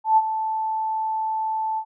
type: tone with ADSR envelope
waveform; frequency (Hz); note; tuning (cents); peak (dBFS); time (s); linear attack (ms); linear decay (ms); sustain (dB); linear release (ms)
sine; 878; A5; -4; -11; 0.04-1.85; 130; 42; -11; 71
effects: none